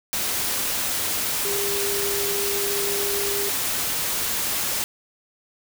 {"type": "tone in noise", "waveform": "sine", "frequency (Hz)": 402.4, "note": "G4", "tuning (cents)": 45, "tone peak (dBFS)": -27, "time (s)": [1.45, 3.49], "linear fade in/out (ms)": 0, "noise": "white", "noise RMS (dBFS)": -25, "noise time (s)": [0.13, 4.84], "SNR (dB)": -5, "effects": []}